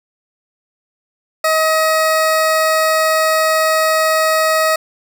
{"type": "tone", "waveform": "20% pulse", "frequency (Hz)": 634, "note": "D#5", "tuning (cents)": 32, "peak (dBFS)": -7, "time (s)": [1.44, 4.76], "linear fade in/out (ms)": 5, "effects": []}